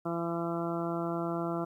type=harmonic tone; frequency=169 Hz; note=E3; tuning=43 cents sharp; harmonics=1 / 2 / 3 / 4 / 5 / 6 / 7 / 8; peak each=-36 / -34 / -42 / -37 / -45 / -44 / -43 / -42 dBFS; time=0.05-1.65 s; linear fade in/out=10 ms; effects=11-bit